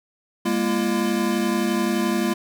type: tone cluster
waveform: square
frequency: 203.8 / 235.4 / 340.9 Hz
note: G#3 / A#3 / F4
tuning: -32 / +17 / -42 cents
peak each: -25 dBFS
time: 0.45-2.34 s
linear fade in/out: 10 ms
effects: none